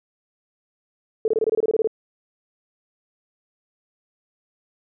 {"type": "tone bursts", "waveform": "sine", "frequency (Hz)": 440.8, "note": "A4", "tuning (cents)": 3, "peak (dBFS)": -16, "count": 12, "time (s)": [1.25, 1.874], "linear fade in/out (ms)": 2, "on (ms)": 30, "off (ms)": 24, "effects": []}